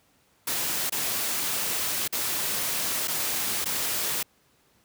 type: noise with dropouts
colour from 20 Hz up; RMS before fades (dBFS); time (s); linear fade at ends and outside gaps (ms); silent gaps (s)
white; -28; 0.47-4.23; 5; 0.897-0.921 / 2.078-2.125 / 3.075-3.08 / 3.645-3.656
effects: pink hiss -64 dBFS RMS until 4.84 s + high-pass 80 Hz 12 dB/octave